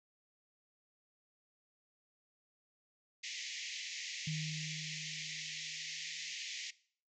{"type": "band-pass noise", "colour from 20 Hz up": "pink", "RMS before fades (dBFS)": -44, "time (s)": [3.23, 6.71], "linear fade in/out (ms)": 10, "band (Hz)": [1900, 7100], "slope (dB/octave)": 96}
{"type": "tone with exponential decay", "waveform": "sine", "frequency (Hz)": 155.56, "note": "D#3", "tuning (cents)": 0, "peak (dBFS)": -35, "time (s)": [4.27, 6.34], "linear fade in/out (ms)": 5, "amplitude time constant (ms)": 450}
{"effects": ["noise-tail reverb RT60 0.5 s tail -19 dB re dry"]}